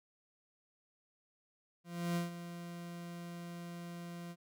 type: tone with ADSR envelope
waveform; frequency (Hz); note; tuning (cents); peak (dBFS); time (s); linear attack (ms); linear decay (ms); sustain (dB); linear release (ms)
40% pulse; 172.4; F3; -22; -31; 1.84-4.36; 320; 140; -12; 52
effects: none